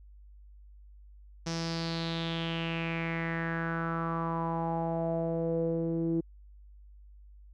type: tone with low-pass filter sweep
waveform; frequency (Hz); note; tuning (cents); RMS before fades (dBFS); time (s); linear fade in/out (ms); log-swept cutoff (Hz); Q
sawtooth; 165.6; E3; +8; -32; 1.46-6.21; 10; 5700 to 350; 5.2
effects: added 50 Hz sine -50 dBFS peak until 7.53 s